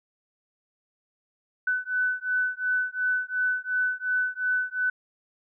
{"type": "beating tone pair", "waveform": "sine", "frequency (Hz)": [1500, 1502.8], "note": ["F#6", "F#6"], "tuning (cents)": [23, 26], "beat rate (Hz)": 2.8, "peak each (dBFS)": -27, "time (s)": [1.67, 4.9], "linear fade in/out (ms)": 5, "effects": []}